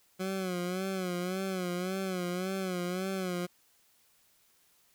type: tone with vibrato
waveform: 20% pulse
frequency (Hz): 184.3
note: F#3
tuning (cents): -7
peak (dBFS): -27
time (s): 0.19-3.47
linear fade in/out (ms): 20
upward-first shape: sine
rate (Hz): 1.8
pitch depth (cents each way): 76
effects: white hiss -67 dBFS RMS until 4.94 s